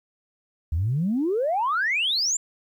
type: exponential sweep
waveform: sine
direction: up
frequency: 73.42 to 7459 Hz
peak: -20 dBFS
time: 0.72-2.37 s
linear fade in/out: 5 ms
effects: tanh soft clip ceiling -16 dBFS + 10-bit